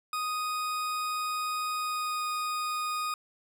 40% pulse tone with pitch glide, 1244.5 to 1237.3 Hz, D#6 to D#6, 0 to -10 cents, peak -29 dBFS, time 0.13-3.14 s, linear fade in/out 2 ms, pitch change -10 cents, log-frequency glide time 1.75-2.26 s, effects none

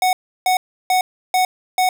square tone bursts, 740 Hz, F#5, in tune, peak -14 dBFS, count 5, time 0.02-1.89 s, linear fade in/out 2 ms, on 110 ms, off 330 ms, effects none

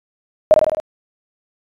sine tone with echo, 622.3 Hz, D#5, in tune, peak -4 dBFS, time 0.51-0.54 s, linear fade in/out 0 ms, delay 52 ms, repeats 5, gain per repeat -3 dB, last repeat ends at 0.8 s, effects resampled to 24000 Hz

